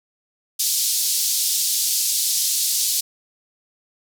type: band-pass noise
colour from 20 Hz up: pink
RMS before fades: -21 dBFS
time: 0.59-3.01 s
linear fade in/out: 10 ms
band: 4300 to 15000 Hz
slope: 24 dB/octave
effects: none